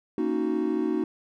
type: chord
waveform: triangle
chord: D# minor seventh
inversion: second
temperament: equal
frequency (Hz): 233.1 / 277.2 / 311.1 / 370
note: A#3 / C#4 / D#4 / F#4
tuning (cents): 0 / 0 / 0 / 0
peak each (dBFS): -29 / -30 / -25 / -27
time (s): 0.18-1.04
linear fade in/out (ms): 2
effects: none